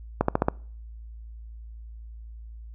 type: accelerating click train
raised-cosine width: 1 ms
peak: -6 dBFS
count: 5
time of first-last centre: 0.21-0.485 s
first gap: 74 ms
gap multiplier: 0.95
effects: noise-tail reverb RT60 0.5 s tail -25 dB re dry + added 56 Hz sine -39 dBFS peak until 2.74 s